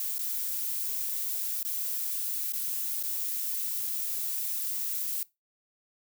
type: noise with dropouts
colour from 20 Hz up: violet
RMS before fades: -32 dBFS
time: 0-5.23 s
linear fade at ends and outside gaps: 2 ms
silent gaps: 0.183-0.191 / 1.63-1.649 / 2.523-2.534 / 3.028-3.035 s
effects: noise-tail reverb RT60 0.2 s tail -20 dB re dry